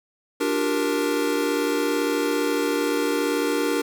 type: chord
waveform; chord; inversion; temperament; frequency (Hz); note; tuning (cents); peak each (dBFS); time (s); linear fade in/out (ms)
square; G minor seventh; second; equal with one note detuned; 293.7 / 354.3 / 392 / 466.2; D4 / F4 / G4 / Bb4; 0 / +25 / 0 / 0; -26 / -30 / -29 / -26; 0.4-3.82; 10
effects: none